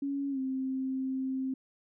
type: tone with pitch glide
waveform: sine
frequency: 279 to 263.3 Hz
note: C#4 to C4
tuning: +11 to +11 cents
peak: -30 dBFS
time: 0.02-1.54 s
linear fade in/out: 5 ms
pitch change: -100 cents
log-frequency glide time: 0.3-0.39 s
effects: none